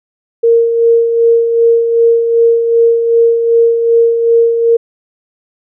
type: tone with tremolo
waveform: sine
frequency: 463.2 Hz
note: A#4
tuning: 11 cents flat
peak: -4 dBFS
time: 0.43-4.77 s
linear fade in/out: 10 ms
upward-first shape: sine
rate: 2.6 Hz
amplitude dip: 50%
effects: none